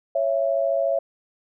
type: tone pair together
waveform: sine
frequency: 553 / 666.9 Hz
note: C#5 / E5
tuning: -4 / +20 cents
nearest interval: minor third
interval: 324 cents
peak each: -22 / -22 dBFS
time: 0.15-0.99 s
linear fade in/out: 5 ms
effects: none